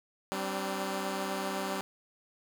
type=chord; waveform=10% pulse; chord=G suspended fourth; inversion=none; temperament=equal with one note detuned; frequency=193.19 / 261.6 / 293.7 Hz; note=G3 / C4 / D4; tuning=-25 / 0 / 0 cents; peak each=-26 / -31 / -31 dBFS; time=0.32-1.81 s; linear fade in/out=0 ms; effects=none